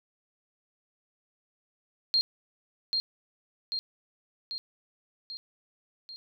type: tone with echo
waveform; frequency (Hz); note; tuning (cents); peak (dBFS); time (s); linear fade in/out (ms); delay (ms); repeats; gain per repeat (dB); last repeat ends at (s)
sine; 4212; C8; +11; -21; 2.14-2.21; 0; 790; 5; -4; 6.16
effects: none